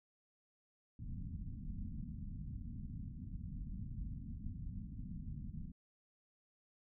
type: low-pass noise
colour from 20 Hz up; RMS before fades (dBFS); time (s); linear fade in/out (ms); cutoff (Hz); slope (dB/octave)
pink; -45; 0.99-5.72; 5; 240; 48
effects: none